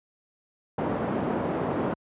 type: band-pass noise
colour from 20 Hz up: pink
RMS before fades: -28 dBFS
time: 0.78-1.94 s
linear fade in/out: 5 ms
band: 170 to 840 Hz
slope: 12 dB/octave
effects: high-pass 60 Hz 12 dB/octave + resampled to 8000 Hz